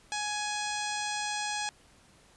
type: harmonic tone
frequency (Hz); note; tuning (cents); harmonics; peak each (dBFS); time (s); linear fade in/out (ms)
836; G#5; +11; 1 / 2 / 3 / 4 / 5 / 6 / 7 / 8 / 9 / 10; -35 / -38 / -40 / -41 / -42 / -43 / -43 / -44 / -45 / -45; 0.12-1.69; 0
effects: pink hiss -60 dBFS RMS until 2.36 s + resampled to 24000 Hz

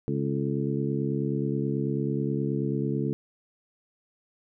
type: harmonic tone with a mistuned harmonic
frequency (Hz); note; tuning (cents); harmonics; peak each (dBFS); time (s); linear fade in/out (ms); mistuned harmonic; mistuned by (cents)
69.3; C#2; 0; 2 / 3 / 4 / 5 / 6; -29 / -31 / -32 / -33 / -34; 0.08-3.13; 0; 6; +77
effects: none

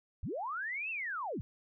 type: linear two-way sweep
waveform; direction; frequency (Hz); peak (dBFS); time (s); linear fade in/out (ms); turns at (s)
sine; up then down; 46.25 to 2726 to 67.5; -35; 0.23-1.41; 0; 0.9
effects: none

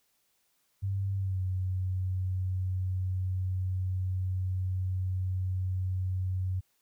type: tone with pitch glide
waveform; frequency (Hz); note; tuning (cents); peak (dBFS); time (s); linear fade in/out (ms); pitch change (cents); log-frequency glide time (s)
sine; 97.7 to 92.91; G2 to F#2; -5 to +8; -28; 0.82-6.61; 20; -87; 1.16-1.41
effects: white hiss -73 dBFS RMS until 6.81 s

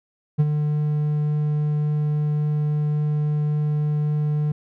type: tone with ADSR envelope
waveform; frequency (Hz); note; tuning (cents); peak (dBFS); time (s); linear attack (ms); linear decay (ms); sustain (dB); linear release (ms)
triangle; 149.7; D3; +33; -10; 0.38-4.52; 22; 39; -7; 5
effects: none

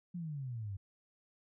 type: exponential sweep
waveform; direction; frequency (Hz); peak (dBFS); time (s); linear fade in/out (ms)
sine; down; 181.3 to 93.8; -38; 0.14-0.77; 10
effects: none

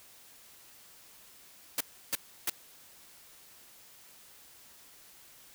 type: noise bursts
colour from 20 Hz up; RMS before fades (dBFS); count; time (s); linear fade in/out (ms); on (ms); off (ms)
white; -30; 3; 1.78-2.498; 2; 26; 320
effects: white hiss -56 dBFS RMS until 5.54 s

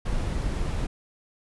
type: noise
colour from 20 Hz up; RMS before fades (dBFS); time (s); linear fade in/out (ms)
brown; -27; 0.05-0.87; 10
effects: resampled to 24000 Hz

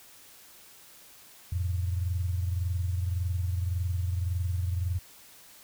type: tone pair together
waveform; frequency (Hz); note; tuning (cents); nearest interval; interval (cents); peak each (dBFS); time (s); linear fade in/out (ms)
sine; 87.2 / 108.99; F2 / A2; -2 / -16; major third; 386; -27 / -35; 1.52-4.99; 5
effects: white hiss -53 dBFS RMS until 5.63 s

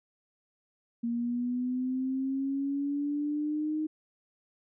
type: linear sweep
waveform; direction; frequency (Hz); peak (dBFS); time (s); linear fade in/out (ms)
sine; up; 233.1 to 311.1; -28; 1.03-3.87; 10
effects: none

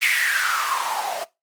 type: noise with band-pass filter sweep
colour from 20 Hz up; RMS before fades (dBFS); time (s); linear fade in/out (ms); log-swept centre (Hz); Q
blue; -22; 0.01-1.25; 20; 2300 to 630; 7.9
effects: noise-tail reverb RT60 0.2 s tail -19 dB re dry + Opus 24 kbps

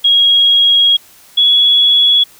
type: tone pair in turn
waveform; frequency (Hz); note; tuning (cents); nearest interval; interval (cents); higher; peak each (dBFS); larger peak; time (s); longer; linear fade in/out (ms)
sine; 3294 / 3371; G#7 / G#7; -15 / +25; unison; 40; second; -6; neither; 0.04-0.97 / 1.37-2.24; first; 10
effects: white hiss -43 dBFS RMS until 2.39 s

